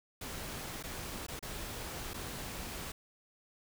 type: noise with dropouts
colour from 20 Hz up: pink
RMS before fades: -42 dBFS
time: 0.21-2.92 s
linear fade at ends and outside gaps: 5 ms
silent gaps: 0.828-0.836 / 1.267-1.283 / 1.393-1.426 / 2.136-2.141 s
effects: none